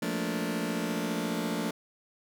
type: chord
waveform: sawtooth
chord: Bb major seventh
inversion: second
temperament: just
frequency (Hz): 174.81 / 218.5 / 233.1 / 291.4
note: F3 / A3 / Bb3 / D4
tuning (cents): +2 / -12 / 0 / -13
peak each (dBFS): -31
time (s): 0.02-1.71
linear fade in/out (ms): 5
effects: none